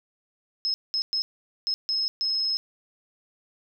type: tone bursts at uneven times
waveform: sine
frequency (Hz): 5170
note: E8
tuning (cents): -34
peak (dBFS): -23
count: 6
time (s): 0.65-0.74 / 0.94-1.02 / 1.13-1.22 / 1.67-1.74 / 1.89-2.08 / 2.21-2.57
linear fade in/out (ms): 0
effects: none